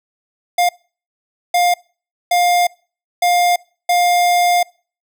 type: tone bursts at uneven times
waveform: square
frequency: 706 Hz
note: F5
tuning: 19 cents sharp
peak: -12 dBFS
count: 5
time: 0.58-0.69 / 1.54-1.74 / 2.31-2.67 / 3.22-3.56 / 3.89-4.63 s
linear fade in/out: 5 ms
effects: noise-tail reverb RT60 0.4 s tail -25 dB re dry